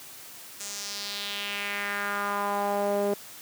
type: tone with band-pass filter sweep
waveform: sawtooth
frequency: 202.7 Hz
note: G#3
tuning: 42 cents flat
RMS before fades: -30 dBFS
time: 0.6-3.14 s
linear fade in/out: 5 ms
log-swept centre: 7400 to 480 Hz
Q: 2.6
effects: white hiss -45 dBFS RMS until 3.41 s + high-pass 100 Hz 12 dB/octave